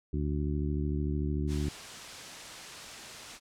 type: harmonic tone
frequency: 73.42 Hz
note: D2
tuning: in tune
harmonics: 1 / 2 / 3 / 4 / 5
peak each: -31 / -34 / -38 / -37 / -40 dBFS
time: 0.13-1.69 s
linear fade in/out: 5 ms
type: noise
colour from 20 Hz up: white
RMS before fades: -43 dBFS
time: 1.47-3.4 s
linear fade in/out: 50 ms
effects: low-pass 7000 Hz 12 dB/octave